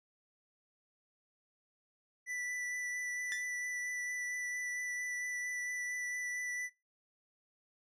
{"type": "tone with vibrato", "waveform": "square", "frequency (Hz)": 1975.5, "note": "B6", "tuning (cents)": 0, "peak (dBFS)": -37, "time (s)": [2.26, 6.7], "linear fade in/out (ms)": 50, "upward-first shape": "sine", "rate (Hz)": 4.4, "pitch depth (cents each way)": 10}
{"type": "tone with exponential decay", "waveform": "sawtooth", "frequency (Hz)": 1760, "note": "A6", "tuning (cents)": 0, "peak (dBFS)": -32, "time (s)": [3.32, 3.48], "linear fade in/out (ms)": 0, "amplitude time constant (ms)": 34}
{"effects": ["noise-tail reverb RT60 0.3 s tail -25 dB re dry", "low-pass 9000 Hz 12 dB/octave"]}